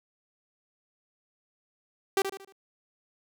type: tone with echo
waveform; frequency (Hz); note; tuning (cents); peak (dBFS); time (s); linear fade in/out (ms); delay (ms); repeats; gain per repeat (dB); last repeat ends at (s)
sawtooth; 390; G4; -9; -18; 2.17-2.22; 2; 76; 4; -8; 2.524
effects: none